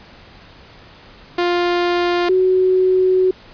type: tone pair in turn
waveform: sawtooth / sine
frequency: 350.9 / 371.8 Hz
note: F4 / F#4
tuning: +8 / +8 cents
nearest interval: minor second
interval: 100 cents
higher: second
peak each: -11 dBFS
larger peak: neither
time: 1.38-2.29 / 2.29-3.31 s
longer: second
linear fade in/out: 5 ms
effects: pink hiss -43 dBFS RMS until 3.53 s + resampled to 11025 Hz